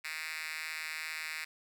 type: tone with high-pass filter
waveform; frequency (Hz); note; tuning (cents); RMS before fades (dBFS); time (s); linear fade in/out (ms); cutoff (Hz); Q
5% pulse; 157.5; D#3; +21; -40; 0.04-1.45; 10; 2300; 2.8
effects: none